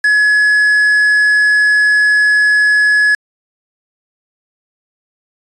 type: tone with quantisation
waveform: triangle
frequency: 1694 Hz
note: G#6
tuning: 34 cents sharp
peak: -6 dBFS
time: 0.04-3.15 s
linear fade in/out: 5 ms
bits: 4
effects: resampled to 24000 Hz

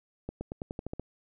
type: accelerating click train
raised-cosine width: 2 ms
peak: -22 dBFS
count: 9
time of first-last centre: 0.29-0.996 s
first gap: 120 ms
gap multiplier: 0.91
effects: none

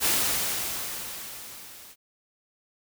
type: noise with level ramp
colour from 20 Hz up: white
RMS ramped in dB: -22 to -48 dBFS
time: 0-1.96 s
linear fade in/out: 50 ms
effects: none

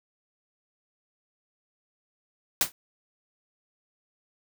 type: noise with exponential decay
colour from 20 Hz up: white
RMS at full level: -18 dBFS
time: 2.61-2.72 s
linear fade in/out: 1 ms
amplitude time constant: 23 ms
effects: none

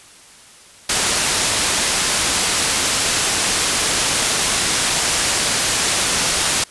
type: low-pass noise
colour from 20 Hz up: white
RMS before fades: -18 dBFS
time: 0.89-6.64 s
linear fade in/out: 5 ms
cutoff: 10000 Hz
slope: 12 dB/octave
effects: white hiss -44 dBFS RMS until 6.7 s + resampled to 24000 Hz

